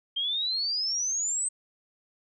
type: exponential sweep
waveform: sine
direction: up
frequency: 3160 to 8300 Hz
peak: -26 dBFS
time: 0.16-1.49 s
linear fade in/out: 10 ms
effects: none